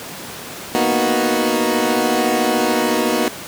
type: chord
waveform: 20% pulse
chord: B major seventh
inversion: third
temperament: equal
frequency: 233.1 / 246.9 / 311.1 / 370 Hz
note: A#3 / B3 / D#4 / F#4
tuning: 0 / 0 / 0 / 0 cents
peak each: -16 dBFS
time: 0.75-3.28 s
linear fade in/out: 0 ms
effects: pink hiss -31 dBFS RMS until 3.47 s + high-pass 150 Hz 12 dB/octave